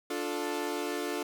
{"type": "chord", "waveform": "sawtooth", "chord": "D minor", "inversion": "none", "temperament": "equal with one note detuned", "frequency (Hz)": [293.7, 353.3, 440], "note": ["D4", "F4", "A4"], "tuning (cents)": [0, 20, 0], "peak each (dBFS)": -32, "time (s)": [0.1, 1.23], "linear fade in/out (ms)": 5, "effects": []}